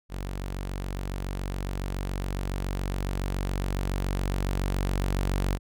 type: tone with level ramp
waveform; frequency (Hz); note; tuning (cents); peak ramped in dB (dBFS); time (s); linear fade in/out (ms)
sawtooth; 47.16; F#1; +34; -28 to -20; 0.09-5.59; 50
effects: none